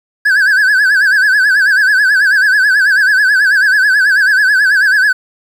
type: tone with vibrato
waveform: triangle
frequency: 1603 Hz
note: G6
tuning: 38 cents sharp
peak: -5 dBFS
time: 0.25-5.13 s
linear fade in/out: 10 ms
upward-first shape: sine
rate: 9.2 Hz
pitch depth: 120 cents each way
effects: 7-bit